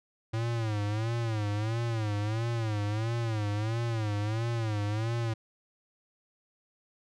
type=tone with vibrato; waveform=square; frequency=110 Hz; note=A2; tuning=in tune; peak=-29 dBFS; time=0.33-5.34 s; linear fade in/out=10 ms; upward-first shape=sine; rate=1.5 Hz; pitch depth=120 cents each way; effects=low-pass 6000 Hz 12 dB/octave